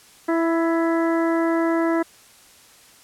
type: harmonic tone with a mistuned harmonic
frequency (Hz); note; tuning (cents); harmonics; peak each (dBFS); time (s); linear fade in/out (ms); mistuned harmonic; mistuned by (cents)
330.7; E4; +6; 1 / 2 / 3 / 4 / 5 / 6; -19 / -25 / -29 / -31 / -33 / -35; 0.28-2.03; 10; 5; +22
effects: white hiss -50 dBFS RMS until 3.03 s + low-pass 11000 Hz 12 dB/octave